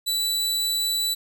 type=tone; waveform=sawtooth; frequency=3959 Hz; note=B7; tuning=3 cents sharp; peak=-19 dBFS; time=0.06-1.15 s; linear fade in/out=20 ms; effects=none